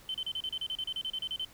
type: tone bursts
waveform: triangle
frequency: 3075 Hz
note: G7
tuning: 34 cents flat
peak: -29 dBFS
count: 16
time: 0.09-1.448 s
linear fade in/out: 2 ms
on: 53 ms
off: 34 ms
effects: tanh soft clip ceiling -29 dBFS + pink hiss -56 dBFS RMS until 1.53 s